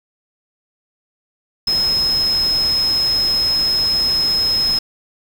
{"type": "tone in noise", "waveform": "sine", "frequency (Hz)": 5140, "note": "E8", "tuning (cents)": -45, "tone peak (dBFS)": -14, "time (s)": [1.67, 4.79], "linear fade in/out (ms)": 5, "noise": "pink", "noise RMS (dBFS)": -30, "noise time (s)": [1.67, 4.79], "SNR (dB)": 13, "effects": []}